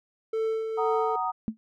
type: tone with tremolo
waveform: triangle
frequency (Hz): 443.9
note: A4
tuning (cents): +15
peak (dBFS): -22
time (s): 0.33-1.16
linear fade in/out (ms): 5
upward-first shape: sine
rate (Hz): 2.1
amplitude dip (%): 45
type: chord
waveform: sine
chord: D# minor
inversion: first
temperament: just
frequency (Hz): 746.7 / 933.4 / 1244.5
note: F#5 / A#5 / D#6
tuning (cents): +16 / +2 / 0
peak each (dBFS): -30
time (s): 0.77-1.32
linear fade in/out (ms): 20
type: tone with exponential decay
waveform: sine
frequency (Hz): 220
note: A3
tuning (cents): 0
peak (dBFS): -21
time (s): 1.48-1.57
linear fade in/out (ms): 0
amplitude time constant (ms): 18
effects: none